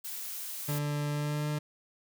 blue noise, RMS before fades -39 dBFS, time 0.04-0.79 s, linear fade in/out 10 ms
40% pulse tone with pitch glide, 146.83 to 149.57 Hz, D3 to D3, 0 to +32 cents, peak -29 dBFS, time 0.68-1.59 s, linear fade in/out 10 ms, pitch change +32 cents, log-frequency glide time 1.1-1.47 s
effects none

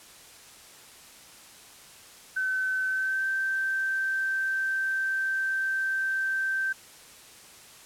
sine tone with pitch glide, 1526 to 1558.1 Hz, G6 to G6, -47 to -11 cents, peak -25 dBFS, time 2.36-6.73 s, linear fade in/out 10 ms, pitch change +36 cents, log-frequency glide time 2.86-3.27 s, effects white hiss -50 dBFS RMS until 7.85 s + low-pass 11000 Hz 12 dB/octave

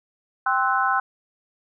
harmonic tone with a mistuned harmonic, 261.6 Hz, C4, in tune, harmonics 3 / 4 / 5 / 6, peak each -24 / -24 / -24 / -24 dBFS, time 0.46-1 s, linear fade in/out 5 ms, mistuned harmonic 6, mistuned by -86 cents, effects none

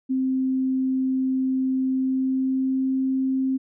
sine tone with pitch glide, 261.6 to 263.9 Hz, C4 to C4, 0 to +15 cents, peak -20 dBFS, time 0.09-3.58 s, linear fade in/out 20 ms, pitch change +15 cents, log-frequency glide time 1.89-2.95 s, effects none

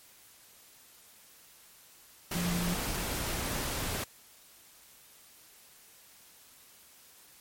sine tone in noise, 174.61 Hz, F3, in tune, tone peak -30 dBFS, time 2.35-2.74 s, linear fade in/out 5 ms, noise pink, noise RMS -34 dBFS, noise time 2.31-4.04 s, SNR +1 dB, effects white hiss -57 dBFS RMS until 7.4 s + MP3 64 kbps

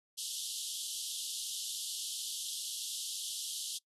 pink band-pass noise, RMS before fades -40 dBFS, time 0.17-3.79 s, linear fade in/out 20 ms, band 3000 to 12000 Hz, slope 96 dB/octave, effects noise-tail reverb RT60 0.1 s tail -22 dB re dry

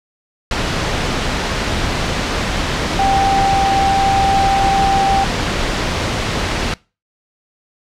sine tone in noise, 784 Hz, G5, in tune, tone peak -12 dBFS, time 2.99-5.24 s, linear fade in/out 2 ms, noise pink, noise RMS -18 dBFS, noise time 0.51-6.74 s, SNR +3 dB, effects noise-tail reverb RT60 0.3 s tail -23 dB re dry + low-pass 5000 Hz 12 dB/octave

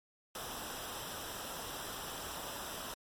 pink noise with comb filter, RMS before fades -43 dBFS, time 0.35-2.94 s, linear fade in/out 2 ms, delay 0.45 ms, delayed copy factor -0.65, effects MP3 64 kbps

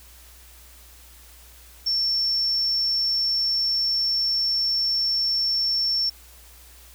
sine tone, 5430 Hz, F8, 50 cents flat, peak -20 dBFS, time 1.86-6.1 s, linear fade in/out 10 ms, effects added 60 Hz sine -49 dBFS peak until 6.94 s + white hiss -50 dBFS RMS until 6.94 s

